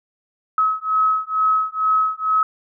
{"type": "beating tone pair", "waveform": "sine", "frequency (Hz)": [1281, 1283.2], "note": ["E6", "E6"], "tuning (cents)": [-50, -47], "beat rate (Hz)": 2.2, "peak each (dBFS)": -19, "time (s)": [0.58, 2.43], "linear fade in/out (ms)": 2, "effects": []}